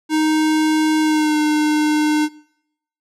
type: tone with pitch glide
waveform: square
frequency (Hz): 311.1 to 303.3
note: D#4 to D#4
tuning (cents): 0 to -44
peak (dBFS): -15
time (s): 0.09-2.29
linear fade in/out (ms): 50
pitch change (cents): -44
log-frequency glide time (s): 1.01-1.38
effects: noise-tail reverb RT60 0.8 s tail -23 dB re dry + low-pass 10000 Hz 12 dB/octave